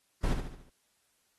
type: noise with echo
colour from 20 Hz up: brown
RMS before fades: -28 dBFS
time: 0.23-0.34 s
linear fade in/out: 10 ms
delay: 72 ms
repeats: 5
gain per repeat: -6 dB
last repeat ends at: 0.7 s
effects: white hiss -73 dBFS RMS until 1.38 s + AAC 32 kbps